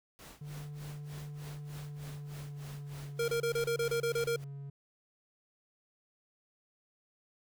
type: noise with tremolo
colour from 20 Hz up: pink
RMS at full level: -50 dBFS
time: 0.19-4.44 s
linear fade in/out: 0 ms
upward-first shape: sine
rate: 3.3 Hz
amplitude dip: 90%
type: tone with pitch glide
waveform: triangle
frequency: 146.83 to 139.88 Hz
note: D3 to C#3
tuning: 0 to +16 cents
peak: -39 dBFS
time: 0.41-4.7 s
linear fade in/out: 5 ms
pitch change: -84 cents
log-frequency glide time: 1.75-4.12 s
type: tone bursts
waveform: square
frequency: 466.8 Hz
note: A#4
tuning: 2 cents sharp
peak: -30 dBFS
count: 10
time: 3.19-4.362 s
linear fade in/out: 5 ms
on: 92 ms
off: 28 ms
effects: none